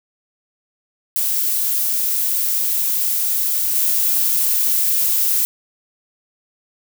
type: noise with level steps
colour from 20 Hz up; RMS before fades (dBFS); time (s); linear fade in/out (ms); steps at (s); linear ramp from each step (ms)
violet; -19 / -17; 1.16-5.45; 0; 3.75; 10
effects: none